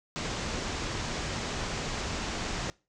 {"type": "low-pass noise", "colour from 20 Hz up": "pink", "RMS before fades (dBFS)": -34, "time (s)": [0.16, 2.7], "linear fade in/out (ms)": 0, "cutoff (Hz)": 7400, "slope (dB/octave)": 48, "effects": ["noise-tail reverb RT60 0.3 s tail -23 dB re dry"]}